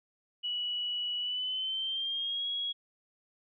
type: tone with pitch glide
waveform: sine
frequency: 2938 to 3317 Hz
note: F#7 to G#7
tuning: -13 to -3 cents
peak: -31 dBFS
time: 0.43-2.73 s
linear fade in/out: 20 ms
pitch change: +210 cents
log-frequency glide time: 1.19-2.47 s
effects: none